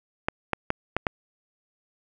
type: clicks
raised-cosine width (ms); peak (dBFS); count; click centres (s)
0.5; -8; 5; 0.285 / 0.533 / 0.704 / 0.966 / 1.068
effects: none